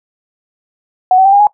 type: tone with pitch steps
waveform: sine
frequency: 740 / 762.1 / 784.9 / 808.4 / 832.5 Hz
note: F#5 / G5 / G5 / G#5 / G#5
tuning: 0 / -49 / +2 / -47 / +4 cents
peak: -4 dBFS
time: 1.11-1.47 s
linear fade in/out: 2 ms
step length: 72 ms
effects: noise-tail reverb RT60 0.1 s tail -20 dB re dry